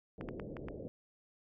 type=low-pass noise; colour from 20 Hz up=white; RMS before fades=-45 dBFS; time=0.18-0.88 s; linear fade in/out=0 ms; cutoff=550 Hz; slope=48 dB/octave
type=clicks; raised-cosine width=0.5 ms; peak=-29 dBFS; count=5; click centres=0.211 / 0.288 / 0.398 / 0.568 / 0.685 s
effects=none